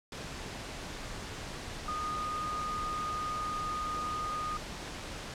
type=tone in noise; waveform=sine; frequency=1232 Hz; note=D#6; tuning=17 cents flat; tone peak=-33 dBFS; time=1.88-4.57 s; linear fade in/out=2 ms; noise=pink; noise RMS=-41 dBFS; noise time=0.12-5.34 s; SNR=+5 dB; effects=low-pass 7000 Hz 12 dB/octave